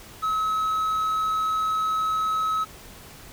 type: tone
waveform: triangle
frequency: 1285 Hz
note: E6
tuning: 45 cents flat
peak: -20 dBFS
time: 0.22-2.65 s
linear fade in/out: 20 ms
effects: pink hiss -45 dBFS RMS until 3.32 s